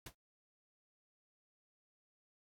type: noise with exponential decay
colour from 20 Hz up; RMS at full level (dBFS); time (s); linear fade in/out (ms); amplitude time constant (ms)
pink; -42; 0.06-0.15; 5; 18
effects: AAC 64 kbps